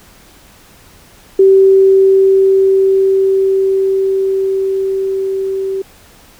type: tone with level ramp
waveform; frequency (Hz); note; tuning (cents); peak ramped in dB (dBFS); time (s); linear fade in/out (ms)
sine; 385.8; G4; -28; -3 to -15; 1.39-5.82; 5
effects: pink hiss -43 dBFS RMS until 6.39 s

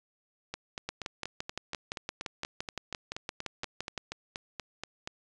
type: two click trains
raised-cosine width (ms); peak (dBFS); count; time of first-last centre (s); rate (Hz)
0.2; -17 / -19; 19 / 20; 0.89-3.977 / 0.54-5.075; 5.83 / 4.19
effects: resampled to 22050 Hz

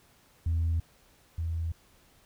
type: tone pair in turn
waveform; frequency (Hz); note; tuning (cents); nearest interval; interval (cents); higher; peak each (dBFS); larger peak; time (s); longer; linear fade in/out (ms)
sine; 82.41 / 82.41; E2 / E2; 0 / 0; unison; 0; neither; -23 / -28; first; 0.46-0.8 / 1.38-1.72; neither; 5
effects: tanh soft clip ceiling -22 dBFS + pink hiss -62 dBFS RMS until 2.25 s

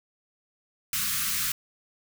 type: band-stop noise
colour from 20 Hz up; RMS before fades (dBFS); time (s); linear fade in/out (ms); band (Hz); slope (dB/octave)
white; -28; 0.93-1.52; 2; 240 to 1100; 96
effects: none

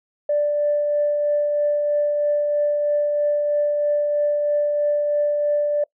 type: tone with tremolo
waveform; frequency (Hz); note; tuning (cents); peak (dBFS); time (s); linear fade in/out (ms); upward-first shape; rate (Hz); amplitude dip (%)
sine; 588; D5; +2; -15; 0.29-5.84; 5; triangle; 3.1; 30
effects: noise-tail reverb RT60 0.1 s tail -25 dB re dry + tanh soft clip ceiling -11 dBFS

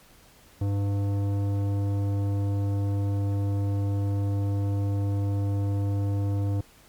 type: tone with tanh clipping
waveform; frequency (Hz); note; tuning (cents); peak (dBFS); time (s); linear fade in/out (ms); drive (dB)
triangle; 100.1; G2; +37; -25; 0.61-6.61; 5; 18
effects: pink hiss -55 dBFS RMS until 6.88 s + MP3 96 kbps

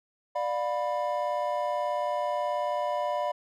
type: chord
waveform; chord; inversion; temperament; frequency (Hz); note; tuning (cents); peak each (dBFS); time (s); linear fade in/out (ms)
triangle; B diminished; first; just; 592.7 / 711.2 / 987.8; D5 / F5 / B5; +16 / +31 / 0; -28 / -30 / -30; 0.35-3.32; 10
effects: none

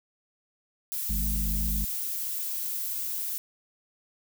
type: noise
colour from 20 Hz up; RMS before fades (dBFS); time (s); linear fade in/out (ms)
violet; -32; 0.92-3.38; 0
type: harmonic tone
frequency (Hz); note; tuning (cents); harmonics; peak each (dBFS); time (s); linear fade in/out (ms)
51.91; G#1; 0; 1 / 3 / 4; -27 / -38 / -37; 1.09-1.85; 10
effects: none

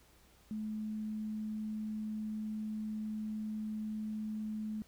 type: tone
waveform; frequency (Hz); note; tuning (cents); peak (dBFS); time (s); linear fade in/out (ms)
sine; 215.2; A3; -38; -36; 0.51-4.82; 0
effects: added 60 Hz sine -66 dBFS peak until 4.87 s + pink hiss -65 dBFS RMS until 4.87 s

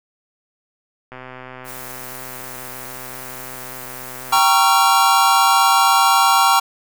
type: click train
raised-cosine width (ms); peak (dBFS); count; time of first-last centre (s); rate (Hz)
0.5; -20; 419; 1.12-4.386; 128
type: noise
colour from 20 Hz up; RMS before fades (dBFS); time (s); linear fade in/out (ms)
blue; -35; 1.64-4.56; 50
type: chord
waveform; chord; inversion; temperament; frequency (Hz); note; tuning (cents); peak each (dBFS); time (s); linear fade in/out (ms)
square; G half-diminished seventh; none; equal with one note detuned; 784 / 932.3 / 1108.7 / 1366.6; G5 / Bb5 / Db6 / F6; 0 / 0 / 0 / -38; -18; 4.32-6.6; 10
effects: none

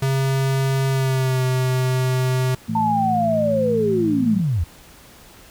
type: tone with pitch glide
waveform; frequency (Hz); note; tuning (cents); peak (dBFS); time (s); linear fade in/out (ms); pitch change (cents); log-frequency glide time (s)
square; 134.6 to 128.74; C3 to C3; +49 to -28; -18; 0.02-2.55; 5; -77; 0.9-1.43
type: harmonic tone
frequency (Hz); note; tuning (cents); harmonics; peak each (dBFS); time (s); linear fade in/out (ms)
55; A1; 0; 2 / 3 / 4; -29 / -27 / -23; 2.68-4.41; 10
type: linear sweep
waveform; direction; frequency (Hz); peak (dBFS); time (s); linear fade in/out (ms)
sine; down; 902 to 71.9; -17; 2.75-4.64; 5
effects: pink hiss -46 dBFS RMS until 5.5 s

